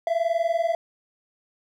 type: tone pair together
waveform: triangle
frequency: 660 / 680.5 Hz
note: E5 / F5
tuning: +2 / -45 cents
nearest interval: minor second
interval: 53 cents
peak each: -22 dBFS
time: 0.07-0.75 s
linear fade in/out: 2 ms
effects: none